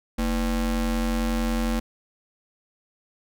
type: ring-modulated tone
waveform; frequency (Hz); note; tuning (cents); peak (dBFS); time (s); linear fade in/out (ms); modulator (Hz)
square; 137.4; C#3; -15; -20; 0.18-1.8; 10; 91.9
effects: none